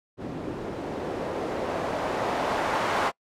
blue noise with low-pass filter sweep, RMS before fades -29 dBFS, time 0.17-3.12 s, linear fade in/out 50 ms, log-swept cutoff 300 to 960 Hz, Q 1.2, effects noise-tail reverb RT60 0.1 s tail -26 dB re dry

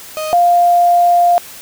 35% pulse / sine tone pair in turn, 622.3 / 699.8 Hz, D#5 / F5, 0 / +3 cents, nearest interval major second, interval 203 cents, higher second, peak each -17 / -7 dBFS, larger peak second, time 0.17-0.33 / 0.33-1.38 s, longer second, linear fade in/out 0 ms, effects white hiss -34 dBFS RMS until 1.61 s

